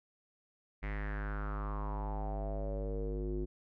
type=tone with low-pass filter sweep; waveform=square; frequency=51.3 Hz; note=G#1; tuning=21 cents flat; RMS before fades=-37 dBFS; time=0.82-3.46 s; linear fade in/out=20 ms; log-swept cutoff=2100 to 340 Hz; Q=5.5; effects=none